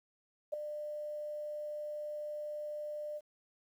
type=tone with ADSR envelope; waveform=sine; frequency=598 Hz; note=D5; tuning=31 cents sharp; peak=-29 dBFS; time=0.52-3.21 s; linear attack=17 ms; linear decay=4 ms; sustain=-9 dB; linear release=42 ms; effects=11-bit